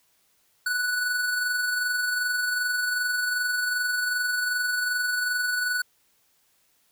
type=tone with amplitude modulation; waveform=square; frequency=1480 Hz; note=F#6; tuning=in tune; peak=-23 dBFS; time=0.66-5.82 s; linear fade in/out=5 ms; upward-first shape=sine; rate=22.6 Hz; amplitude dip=35%; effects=white hiss -66 dBFS RMS until 6.91 s